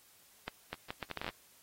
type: accelerating click train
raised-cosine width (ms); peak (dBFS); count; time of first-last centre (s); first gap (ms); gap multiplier
0.3; -22; 11; 0.48-1.29; 250; 0.7
effects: white hiss -63 dBFS RMS until 1.62 s + AAC 48 kbps